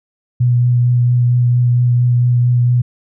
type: tone with vibrato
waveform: sine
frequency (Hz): 122.3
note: B2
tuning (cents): -16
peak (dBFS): -9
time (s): 0.4-2.82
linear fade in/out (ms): 10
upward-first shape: triangle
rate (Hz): 4.4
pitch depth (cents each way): 16
effects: none